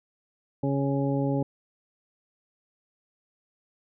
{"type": "harmonic tone", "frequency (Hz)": 138.59, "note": "C#3", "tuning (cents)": 0, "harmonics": [1, 2, 3, 4, 6], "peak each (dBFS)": [-27, -27, -33, -32, -37], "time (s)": [0.63, 1.43], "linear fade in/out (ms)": 5, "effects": []}